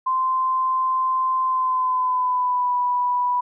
sine tone with pitch glide, 1038 to 984.8 Hz, C6 to B5, -14 to -5 cents, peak -18 dBFS, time 0.06-3.41 s, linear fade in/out 10 ms, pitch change -91 cents, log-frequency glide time 1.44-2.75 s, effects none

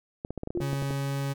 clicks, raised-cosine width 2 ms, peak -20 dBFS, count 11, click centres 0.249 / 0.306 / 0.377 / 0.434 / 0.474 / 0.505 / 0.574 / 0.604 / 0.731 / 0.823 / 0.908 s
sine tone with exponential decay, 349.2 Hz, F4, in tune, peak -25 dBFS, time 0.55-0.9 s, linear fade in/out 2 ms, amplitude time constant 75 ms
40% pulse tone, 138.59 Hz, C#3, in tune, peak -27 dBFS, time 0.6-1.34 s, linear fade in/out 20 ms
effects none

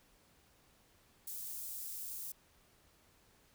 white high-pass noise, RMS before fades -44 dBFS, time 1.27-2.32 s, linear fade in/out 5 ms, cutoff 8500 Hz, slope 12 dB/octave, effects pink hiss -68 dBFS RMS until 3.54 s

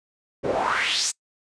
pink noise with band-pass filter sweep, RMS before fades -24 dBFS, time 0.43-1.12 s, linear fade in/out 20 ms, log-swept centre 350 to 7900 Hz, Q 3.2, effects noise-tail reverb RT60 0.1 s tail -24 dB re dry + resampled to 22050 Hz

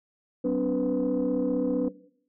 sine tone cluster, 189.4 / 253.4 / 288.9 / 495.5 Hz, F#3 / B3 / D4 / B4, +41 / +45 / -28 / +6 cents, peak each -33 / -27 / -26 / -26 dBFS, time 0.44-1.89 s, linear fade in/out 10 ms, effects noise-tail reverb RT60 0.6 s tail -17 dB re dry + tanh soft clip ceiling -18 dBFS

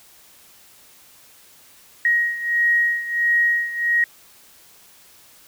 sine beating tone pair, 1887 / 1888.5 Hz, A#6 / A#6, +21 / +22 cents, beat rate 1.5 Hz, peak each -18 / -22 dBFS, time 2.05-4.04 s, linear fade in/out 2 ms, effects white hiss -50 dBFS RMS until 5.47 s

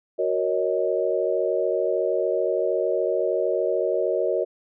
sine chord, D# minor seventh, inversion first, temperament equal with one note detuned, 370 / 466.2 / 554.4 / 627.7 Hz, F#4 / A#4 / C#5 / D#5, 0 / 0 / 0 / +15 cents, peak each -26 dBFS, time 0.18-4.45 s, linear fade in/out 20 ms, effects none

